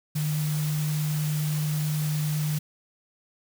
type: tone in noise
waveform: sine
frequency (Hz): 151.6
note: D#3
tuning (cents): -45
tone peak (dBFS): -24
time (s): 0.15-2.59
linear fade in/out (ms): 10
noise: white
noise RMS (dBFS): -37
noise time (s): 0.15-2.59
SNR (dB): +10
effects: none